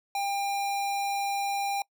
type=tone; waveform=square; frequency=799 Hz; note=G5; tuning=33 cents sharp; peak=-28 dBFS; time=0.15-1.82 s; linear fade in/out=2 ms; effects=noise-tail reverb RT60 0.1 s tail -24 dB re dry